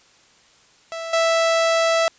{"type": "tone with level steps", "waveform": "sawtooth", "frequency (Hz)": 659.3, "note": "E5", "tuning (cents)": 0, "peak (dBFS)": [-24, -12], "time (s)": [0.92, 2.08], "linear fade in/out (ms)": 0, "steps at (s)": 1.13, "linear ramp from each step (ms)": 5, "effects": ["white hiss -54 dBFS RMS until 2.18 s", "resampled to 16000 Hz"]}